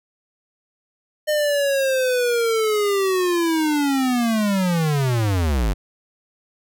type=linear sweep; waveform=square; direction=down; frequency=610 to 44.77 Hz; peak=-18 dBFS; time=1.27-5.74 s; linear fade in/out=20 ms; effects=none